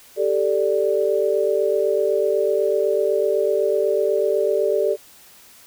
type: chord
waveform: sine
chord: G suspended second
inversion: none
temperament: equal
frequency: 392 / 440 / 587.3 Hz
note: G4 / A4 / D5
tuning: 0 / 0 / 0 cents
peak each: -21 dBFS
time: 0.16-4.97 s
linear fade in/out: 50 ms
effects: white hiss -48 dBFS RMS until 5.66 s